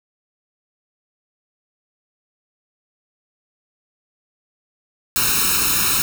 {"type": "noise with comb filter", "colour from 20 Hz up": "white", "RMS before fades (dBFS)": -18, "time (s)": [5.16, 6.02], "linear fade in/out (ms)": 0, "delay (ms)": 0.75, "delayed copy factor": 0.9, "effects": []}